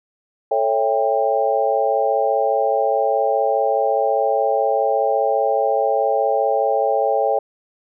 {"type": "chord", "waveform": "sine", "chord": "A dominant seventh", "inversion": "none", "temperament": "equal with one note detuned", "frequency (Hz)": [440, 554.4, 659.3, 795.4], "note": ["A4", "C#5", "E5", "G5"], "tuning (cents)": [0, 0, 0, 25], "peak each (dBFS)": [-22, -20, -22, -20], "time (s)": [0.51, 7.39], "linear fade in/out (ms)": 5, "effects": []}